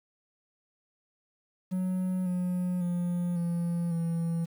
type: tone with pitch steps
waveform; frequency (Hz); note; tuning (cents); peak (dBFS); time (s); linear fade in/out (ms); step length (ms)
triangle; 184.5 / 179.97 / 175.56 / 171.25 / 167.05; F#3 / F#3 / F3 / F3 / E3; -5 / -48 / +9 / -34 / +23; -25; 1.71-4.46; 20; 550
effects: 9-bit